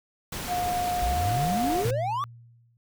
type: noise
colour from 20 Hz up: pink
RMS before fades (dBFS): -34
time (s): 0.32-1.91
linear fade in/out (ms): 5
type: tone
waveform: sine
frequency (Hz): 714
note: F5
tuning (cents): +38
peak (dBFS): -25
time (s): 0.47-1.85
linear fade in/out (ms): 50
type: exponential sweep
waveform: triangle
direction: up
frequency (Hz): 52.2 to 1198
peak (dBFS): -24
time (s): 1.02-2.24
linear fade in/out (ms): 0
type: tone with exponential decay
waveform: sine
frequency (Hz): 117.4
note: A#2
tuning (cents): +13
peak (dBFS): -23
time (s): 1.85-2.77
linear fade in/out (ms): 0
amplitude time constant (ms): 200
effects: none